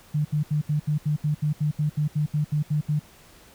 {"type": "tone bursts", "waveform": "sine", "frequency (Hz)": 150, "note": "D3", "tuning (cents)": 37, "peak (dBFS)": -20, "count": 16, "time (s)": [0.14, 2.995], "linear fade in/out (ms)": 10, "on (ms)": 110, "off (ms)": 73, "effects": ["pink hiss -52 dBFS RMS until 3.54 s"]}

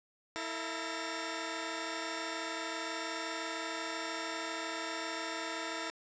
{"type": "tone cluster", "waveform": "10% pulse", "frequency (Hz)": [326, 449.9, 685, 1827], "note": ["E4", "A4", "F5", "A#6"], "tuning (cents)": [-19, 39, -34, -35], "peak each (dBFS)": [-31, -35, -37, -33], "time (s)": [0.36, 5.9], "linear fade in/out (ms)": 0, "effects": ["resampled to 16000 Hz", "10-bit"]}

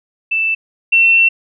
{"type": "tone pair in turn", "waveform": "sine", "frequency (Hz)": [2651, 2702], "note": ["E7", "E7"], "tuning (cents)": [9, 42], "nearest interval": "unison", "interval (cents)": 33, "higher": "second", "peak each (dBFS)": [-13, -7], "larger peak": "second", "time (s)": [[0.31, 0.55], [0.92, 1.29]], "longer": "second", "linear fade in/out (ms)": 10, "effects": []}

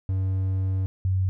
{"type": "tone pair in turn", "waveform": ["triangle", "sine"], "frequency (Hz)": [94.9, 94.08], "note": ["F#2", "F#2"], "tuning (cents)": [44, 29], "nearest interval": "unison", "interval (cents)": 15, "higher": "first", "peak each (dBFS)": [-20, -20], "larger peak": "neither", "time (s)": [[0.09, 0.86], [1.05, 1.29]], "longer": "first", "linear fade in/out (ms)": 0, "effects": []}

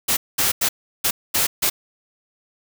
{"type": "noise bursts at uneven times", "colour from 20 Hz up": "white", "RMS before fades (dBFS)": -19, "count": 6, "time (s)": [[0.08, 0.17], [0.38, 0.52], [0.61, 0.69], [1.04, 1.11], [1.34, 1.47], [1.62, 1.7]], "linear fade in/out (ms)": 10, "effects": []}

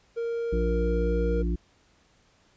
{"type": "tone with pitch glide", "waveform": "triangle", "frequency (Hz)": [465.1, 468.6], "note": ["A#4", "A#4"], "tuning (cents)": [-4, 9], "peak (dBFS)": -25, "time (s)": [0.16, 1.43], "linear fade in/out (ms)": 20, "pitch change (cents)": 13, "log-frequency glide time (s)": [0.26, 1.2]}
{"type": "harmonic tone", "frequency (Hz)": 58, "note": "A#1", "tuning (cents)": -8, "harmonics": [1, 3, 5, 6], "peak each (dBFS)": [-25, -31, -36, -36], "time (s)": [0.52, 1.56], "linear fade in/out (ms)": 10}
{"effects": ["pink hiss -63 dBFS RMS until 2.56 s", "resampled to 16000 Hz"]}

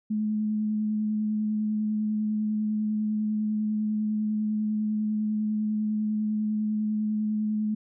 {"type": "tone with vibrato", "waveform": "sine", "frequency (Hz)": 213.6, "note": "G#3", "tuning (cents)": 49, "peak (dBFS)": -24, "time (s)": [0.1, 7.75], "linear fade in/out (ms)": 10, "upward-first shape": "square", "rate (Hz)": 10, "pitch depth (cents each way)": 10, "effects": []}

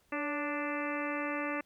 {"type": "harmonic tone with a mistuned harmonic", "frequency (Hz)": 293.7, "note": "D4", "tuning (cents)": 0, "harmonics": [1, 2, 3, 4, 5, 6, 7, 8, 9], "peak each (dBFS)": [-37, -39, -44, -40, -45, -42, -42, -47, -44], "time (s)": [0.12, 1.61], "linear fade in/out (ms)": 5, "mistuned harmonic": 2, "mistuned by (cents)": -43, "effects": ["pink hiss -70 dBFS RMS until 1.65 s"]}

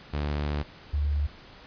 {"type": "tone pair in turn", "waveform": ["sawtooth", "sine"], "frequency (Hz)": [73.42, 72.83], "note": ["D2", "D2"], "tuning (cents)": [0, -14], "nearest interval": "unison", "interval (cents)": 14, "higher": "first", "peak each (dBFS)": -23, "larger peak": "neither", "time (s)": [[0.13, 0.63], [0.93, 1.27]], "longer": "first", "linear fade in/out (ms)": 10, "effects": ["pink hiss -49 dBFS RMS until 1.66 s", "resampled to 11025 Hz"]}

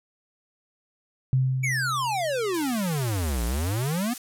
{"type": "tone with exponential decay", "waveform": "sine", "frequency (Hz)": 130.5, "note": "C3", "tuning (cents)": -4, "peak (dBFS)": -17, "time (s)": [1.33, 2.9], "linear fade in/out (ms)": 0, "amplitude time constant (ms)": 340}
{"type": "exponential two-way sweep", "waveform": "square", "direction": "down then up", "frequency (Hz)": [2330, 55, 255.5], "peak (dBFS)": -25, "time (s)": [1.63, 4.14], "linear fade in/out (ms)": 10, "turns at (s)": 3.44}
{"type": "noise", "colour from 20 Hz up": "blue", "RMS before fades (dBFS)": -35, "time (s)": [2.54, 4.18], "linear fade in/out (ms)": 2}
{"effects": ["low-pass 12000 Hz 12 dB/octave"]}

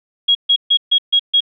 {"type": "tone bursts", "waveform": "sine", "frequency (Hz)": 3300, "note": "G#7", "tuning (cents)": -12, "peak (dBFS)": -9, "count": 6, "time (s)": [0.28, 1.406], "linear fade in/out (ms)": 10, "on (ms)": 71, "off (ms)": 140, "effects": []}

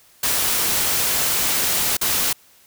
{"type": "noise with dropouts", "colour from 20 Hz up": "white", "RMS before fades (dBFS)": -20, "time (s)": [0.23, 2.33], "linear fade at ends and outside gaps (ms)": 5, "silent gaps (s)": [1.97, 2.012], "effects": ["white hiss -53 dBFS RMS until 2.66 s"]}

